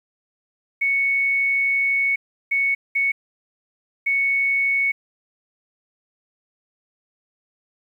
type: tone bursts at uneven times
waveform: sine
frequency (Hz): 2217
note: C#7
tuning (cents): 0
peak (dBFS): -17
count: 4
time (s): 0.81-2.16 / 2.51-2.75 / 2.95-3.12 / 4.06-4.92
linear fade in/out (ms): 10
effects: 9-bit